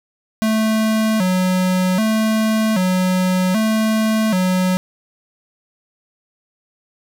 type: tone with vibrato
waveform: square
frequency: 200.9 Hz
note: G3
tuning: 43 cents sharp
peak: -15 dBFS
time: 0.42-4.77 s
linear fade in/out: 0 ms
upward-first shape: square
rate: 0.64 Hz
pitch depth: 150 cents each way
effects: none